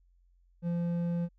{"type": "tone with hard clipping", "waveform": "sine", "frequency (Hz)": 171.9, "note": "F3", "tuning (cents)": -27, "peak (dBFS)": -30, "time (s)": [0.62, 1.29], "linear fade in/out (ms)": 50, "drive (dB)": 6, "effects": ["added 44 Hz sine -62 dBFS peak until 1.38 s"]}